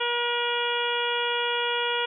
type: harmonic tone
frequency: 478.3 Hz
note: A#4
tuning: 44 cents sharp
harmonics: 1 / 2 / 3 / 4 / 5 / 6 / 7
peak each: -30 / -30 / -31 / -36 / -34 / -31 / -32 dBFS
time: 0-2.06 s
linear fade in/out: 10 ms
effects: none

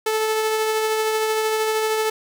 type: tone with tremolo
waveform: sawtooth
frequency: 436.7 Hz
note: A4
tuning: 13 cents flat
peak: -14 dBFS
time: 0.06-2.1 s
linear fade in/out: 5 ms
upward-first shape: triangle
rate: 13 Hz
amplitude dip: 30%
effects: none

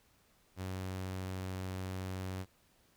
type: tone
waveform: sawtooth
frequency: 93.6 Hz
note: F#2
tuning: 20 cents sharp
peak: -34 dBFS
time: 0.56-2.46 s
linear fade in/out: 50 ms
effects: pink hiss -69 dBFS RMS until 2.96 s

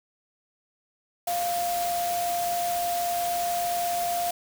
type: tone in noise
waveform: sine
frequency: 698.5 Hz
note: F5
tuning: in tune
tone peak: -25 dBFS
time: 1.27-4.31 s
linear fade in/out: 5 ms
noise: white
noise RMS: -34 dBFS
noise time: 1.27-4.31 s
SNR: +6 dB
effects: none

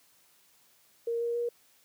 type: tone with pitch steps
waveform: sine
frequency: 466.2 / 470.8 / 475.4 Hz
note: A#4 / A#4 / A#4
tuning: 0 / +17 / +34 cents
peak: -28 dBFS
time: 1.07-1.49 s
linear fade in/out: 5 ms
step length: 140 ms
effects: white hiss -64 dBFS RMS until 1.84 s + high-pass 80 Hz 12 dB/octave

